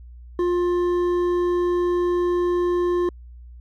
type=tone with hard clipping; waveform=sine; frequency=352.8 Hz; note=F4; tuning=18 cents sharp; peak=-20 dBFS; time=0.39-3.09 s; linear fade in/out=2 ms; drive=7 dB; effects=added 60 Hz sine -39 dBFS peak until 3.6 s